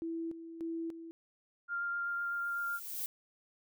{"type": "tone with tremolo", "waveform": "sine", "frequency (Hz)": 330, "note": "E4", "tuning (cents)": 2, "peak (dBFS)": -35, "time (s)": [0.02, 1.11], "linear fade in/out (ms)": 0, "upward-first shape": "square", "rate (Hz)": 1.7, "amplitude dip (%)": 65}
{"type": "tone with vibrato", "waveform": "sine", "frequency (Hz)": 1396.9, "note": "F6", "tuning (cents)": 0, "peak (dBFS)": -33, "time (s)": [1.68, 2.8], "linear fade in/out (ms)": 50, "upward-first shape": "sine", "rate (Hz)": 7.9, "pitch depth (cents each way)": 9}
{"type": "noise with exponential growth", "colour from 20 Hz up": "violet", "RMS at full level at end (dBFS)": -36, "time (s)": [2.04, 3.06], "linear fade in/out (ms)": 0, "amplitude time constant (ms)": 220}
{"effects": []}